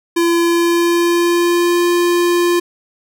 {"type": "tone with pitch glide", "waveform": "square", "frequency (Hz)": [340, 348.6], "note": ["F4", "F4"], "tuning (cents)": [-46, -3], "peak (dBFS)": -12, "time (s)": [0.16, 2.6], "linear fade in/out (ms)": 10, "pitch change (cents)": 43, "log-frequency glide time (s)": [0.39, 1.88], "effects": []}